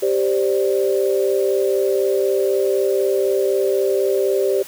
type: chord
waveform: sine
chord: G suspended fourth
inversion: none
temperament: equal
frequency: 392 / 523.3 / 587.3 Hz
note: G4 / C5 / D5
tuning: 0 / 0 / 0 cents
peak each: -17 / -21 / -23 dBFS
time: 0.02-4.63 s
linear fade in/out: 10 ms
effects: white hiss -38 dBFS RMS until 4.67 s